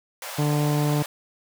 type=high-pass noise; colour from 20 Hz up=pink; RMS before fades=-35 dBFS; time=0.22-1.06 s; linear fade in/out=2 ms; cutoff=500 Hz; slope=96 dB/octave
type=harmonic tone; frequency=147.9 Hz; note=D3; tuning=13 cents sharp; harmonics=1 / 2 / 3 / 4 / 5 / 6 / 7; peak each=-21 / -27 / -31 / -33 / -35 / -37 / -38 dBFS; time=0.38-1.03 s; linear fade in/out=10 ms
effects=none